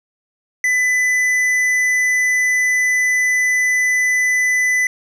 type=tone with tanh clipping; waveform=sine; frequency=2000 Hz; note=B6; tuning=21 cents sharp; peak=-15 dBFS; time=0.64-4.87 s; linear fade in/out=2 ms; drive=10 dB; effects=none